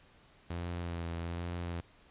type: tone with vibrato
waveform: sawtooth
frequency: 85.5 Hz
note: F2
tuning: 36 cents flat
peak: -32 dBFS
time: 0.5-1.81 s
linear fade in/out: 5 ms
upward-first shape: sine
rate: 1.2 Hz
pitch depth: 31 cents each way
effects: pink hiss -62 dBFS RMS until 2.1 s + resampled to 8000 Hz